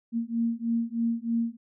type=beating tone pair; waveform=sine; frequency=229.9 / 233.1 Hz; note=A#3 / A#3; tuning=-24 / 0 cents; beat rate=3.2 Hz; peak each=-28 dBFS; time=0.12-1.57 s; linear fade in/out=50 ms; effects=none